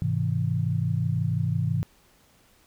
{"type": "chord", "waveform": "sine", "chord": "Ab augmented", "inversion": "none", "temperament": "just", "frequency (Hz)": [103.83, 129.78, 162.23], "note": ["Ab2", "C3", "E3"], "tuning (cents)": [0, -14, -27], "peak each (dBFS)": -27, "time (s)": [0.02, 1.83], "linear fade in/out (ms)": 0, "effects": ["pink hiss -60 dBFS RMS until 2.66 s"]}